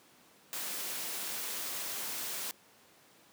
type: noise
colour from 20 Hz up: white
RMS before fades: -38 dBFS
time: 0.53-2.51 s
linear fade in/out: 0 ms
effects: pink hiss -61 dBFS RMS until 3.32 s + high-pass 200 Hz 12 dB/octave